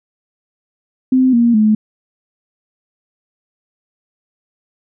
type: tone with pitch steps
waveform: sine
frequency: 258.4 / 235.6 / 214.8 Hz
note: C4 / A#3 / A3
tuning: -21 / +19 / -41 cents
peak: -8 dBFS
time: 1.12-1.75 s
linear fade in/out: 5 ms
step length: 210 ms
effects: none